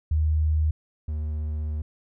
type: tone pair in turn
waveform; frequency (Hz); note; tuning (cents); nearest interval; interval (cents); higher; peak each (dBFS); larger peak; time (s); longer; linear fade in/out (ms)
sine / triangle; 77.5 / 76.3; D#2 / D#2; -6 / -33; unison; 27; first; -19 / -24; first; 0.11-0.71 / 1.08-1.82; second; 5
effects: none